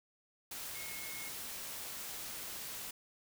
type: tone in noise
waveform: sine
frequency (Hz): 2169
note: C#7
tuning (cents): -38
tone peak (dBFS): -48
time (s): 0.75-1.29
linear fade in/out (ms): 5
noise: white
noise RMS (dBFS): -44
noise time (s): 0.51-2.91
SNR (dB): -7
effects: none